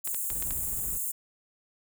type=high-pass noise; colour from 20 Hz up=white; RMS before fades=-32 dBFS; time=0.04-1.12 s; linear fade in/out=10 ms; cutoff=6900 Hz; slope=96 dB/octave
type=clicks; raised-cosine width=0.2 ms; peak=-21 dBFS; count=5; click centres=0.075 / 0.146 / 0.302 / 0.424 / 0.508 s
type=noise with tremolo; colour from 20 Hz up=brown; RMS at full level=-40 dBFS; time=0.3-0.98 s; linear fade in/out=5 ms; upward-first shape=triangle; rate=19 Hz; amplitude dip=50%
effects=none